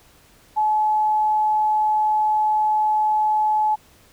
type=tone; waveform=sine; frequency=856 Hz; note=A5; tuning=48 cents flat; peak=-16 dBFS; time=0.56-3.76 s; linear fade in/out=20 ms; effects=pink hiss -53 dBFS RMS until 4.12 s